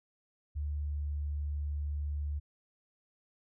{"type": "tone with pitch glide", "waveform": "sine", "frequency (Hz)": [73.6, 73.18], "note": ["D2", "D2"], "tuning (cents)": [4, -6], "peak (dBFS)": -32, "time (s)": [0.55, 2.4], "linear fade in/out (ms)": 20, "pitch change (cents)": -10, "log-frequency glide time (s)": [0.76, 0.99], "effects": []}